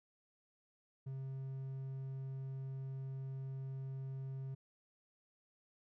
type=tone; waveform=triangle; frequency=133.8 Hz; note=C3; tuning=39 cents sharp; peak=-39 dBFS; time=1.06-4.55 s; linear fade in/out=10 ms; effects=none